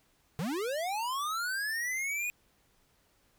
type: linear sweep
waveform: square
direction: up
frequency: 138.59 to 2489 Hz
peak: -32 dBFS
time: 0.39-2.3 s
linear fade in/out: 0 ms
effects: pink hiss -69 dBFS RMS until 3.38 s